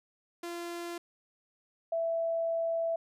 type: tone pair in turn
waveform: sawtooth / sine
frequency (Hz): 343.9 / 662.8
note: F4 / E5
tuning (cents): -27 / +9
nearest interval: major seventh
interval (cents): 1136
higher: second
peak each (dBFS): -33 / -28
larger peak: second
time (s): 0.43-0.98 / 1.92-2.96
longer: second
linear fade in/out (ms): 5
effects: resampled to 32000 Hz